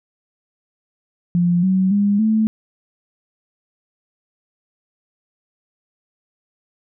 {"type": "tone with pitch steps", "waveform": "sine", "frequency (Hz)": [174.61, 188.23, 202.9, 218.7], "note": ["F3", "F#3", "G#3", "A3"], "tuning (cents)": [0, 30, -40, -10], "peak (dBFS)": -13, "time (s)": [1.35, 2.47], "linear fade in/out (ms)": 0, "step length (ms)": 280, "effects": []}